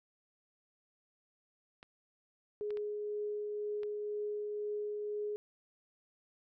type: clicks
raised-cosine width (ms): 0.3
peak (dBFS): -35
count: 4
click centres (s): 1.829 / 2.706 / 2.772 / 3.833
type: tone with tremolo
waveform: sine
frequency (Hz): 417.7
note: G#4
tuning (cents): +10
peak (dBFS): -34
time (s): 2.61-5.36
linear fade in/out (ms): 0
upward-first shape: triangle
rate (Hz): 2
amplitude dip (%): 25
effects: none